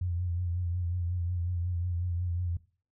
sine tone with vibrato, 87.8 Hz, F2, 10 cents sharp, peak -28 dBFS, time 0.01-2.57 s, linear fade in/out 5 ms, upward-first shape triangle, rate 5.5 Hz, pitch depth 57 cents each way, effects noise-tail reverb RT60 0.4 s tail -19 dB re dry

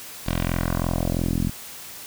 10% pulse tone with low-pass filter sweep, 42.99 Hz, F1, 27 cents flat, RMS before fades -24 dBFS, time 0.26-1.5 s, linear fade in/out 10 ms, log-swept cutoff 4500 to 210 Hz, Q 1.6, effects white hiss -39 dBFS RMS until 2.06 s

